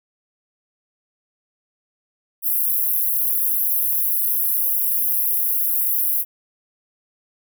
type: high-pass noise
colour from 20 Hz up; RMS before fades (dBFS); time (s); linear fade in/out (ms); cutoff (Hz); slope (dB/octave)
pink; -20; 2.42-6.25; 50; 11000; 96
effects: none